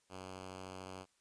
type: tone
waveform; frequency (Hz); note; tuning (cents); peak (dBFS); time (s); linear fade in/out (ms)
5% pulse; 93.5; F#2; +19; -35; 0.09-1.06; 50
effects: white hiss -75 dBFS RMS until 1.2 s + resampled to 22050 Hz